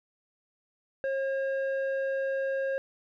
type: tone with low-pass filter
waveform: square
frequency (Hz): 540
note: C#5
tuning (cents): -45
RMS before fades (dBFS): -30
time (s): 1.04-2.78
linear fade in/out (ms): 0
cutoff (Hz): 1300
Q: 2.1
effects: none